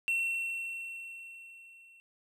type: tone with level ramp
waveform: triangle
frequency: 2713 Hz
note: E7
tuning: 49 cents sharp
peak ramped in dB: -25 to -54 dBFS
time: 0.08-2 s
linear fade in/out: 0 ms
effects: none